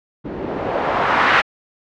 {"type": "noise with low-pass filter sweep", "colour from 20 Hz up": "blue", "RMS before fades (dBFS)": -18, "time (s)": [0.24, 1.42], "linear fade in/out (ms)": 20, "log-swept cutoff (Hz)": [270, 1800], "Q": 1.2, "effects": ["low-pass 3000 Hz 12 dB/octave"]}